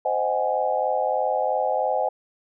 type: chord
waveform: sine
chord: Ab dominant seventh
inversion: first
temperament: just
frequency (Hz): 519.1 / 623 / 747.5 / 830.6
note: C5 / Eb5 / Gb5 / Ab5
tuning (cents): -14 / +2 / +17 / 0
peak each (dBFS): -26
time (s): 0.05-2.09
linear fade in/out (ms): 5
effects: none

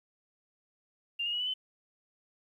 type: tone with pitch steps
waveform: sine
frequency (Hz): 2794 / 2854 / 2916 / 2979 / 3043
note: F7 / F7 / F#7 / F#7 / F#7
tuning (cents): 0 / +37 / -26 / +11 / +48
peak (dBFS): -30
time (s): 1.19-1.54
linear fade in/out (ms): 10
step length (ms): 70
effects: 11-bit

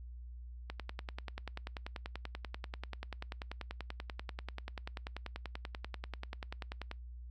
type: click train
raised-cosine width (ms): 0.3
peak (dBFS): -25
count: 65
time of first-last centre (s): 0.7-6.914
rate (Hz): 10.3
effects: noise-tail reverb RT60 0.2 s tail -26 dB re dry + added 60 Hz sine -45 dBFS peak until 7.3 s

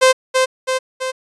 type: tone with echo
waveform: sawtooth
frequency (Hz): 519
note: C5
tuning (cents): -14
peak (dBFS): -4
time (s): 0.01-0.13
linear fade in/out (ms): 20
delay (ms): 330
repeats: 3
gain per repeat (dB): -4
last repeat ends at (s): 1.12
effects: resampled to 24000 Hz

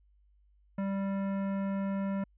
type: tone with hard clipping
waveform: sine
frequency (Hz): 196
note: G3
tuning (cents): 0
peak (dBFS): -32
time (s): 0.78-2.24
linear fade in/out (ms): 5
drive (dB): 15
effects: added 50 Hz sine -62 dBFS peak until 2.37 s + resampled to 8000 Hz

